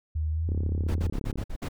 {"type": "tone with pitch glide", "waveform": "sine", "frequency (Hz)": [77.78, 82.88], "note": ["D#2", "E2"], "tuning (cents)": [0, 10], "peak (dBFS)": -25, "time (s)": [0.15, 1.1], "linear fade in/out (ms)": 10, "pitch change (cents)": 110, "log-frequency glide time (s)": [0.32, 0.47]}
{"type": "click train", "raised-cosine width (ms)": 3, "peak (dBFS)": -21, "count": 33, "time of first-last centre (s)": [0.49, 1.415], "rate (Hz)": 34.6}
{"type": "noise bursts", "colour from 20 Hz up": "brown", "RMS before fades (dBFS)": -32, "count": 7, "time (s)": [0.88, 1.687], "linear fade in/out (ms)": 10, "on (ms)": 69, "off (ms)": 54}
{"effects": []}